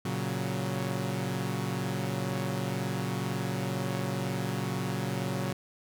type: chord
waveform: sawtooth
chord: F# major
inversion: first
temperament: equal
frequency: 116.54 / 138.59 / 185 Hz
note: A#2 / C#3 / F#3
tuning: 0 / 0 / 0 cents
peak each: -31 / -30 / -30 dBFS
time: 0.05-5.53 s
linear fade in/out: 5 ms
effects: none